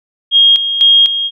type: tone with tremolo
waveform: sine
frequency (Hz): 3250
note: G#7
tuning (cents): -38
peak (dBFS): -4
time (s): 0.31-1.31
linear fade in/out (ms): 50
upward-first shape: square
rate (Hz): 2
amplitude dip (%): 65
effects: none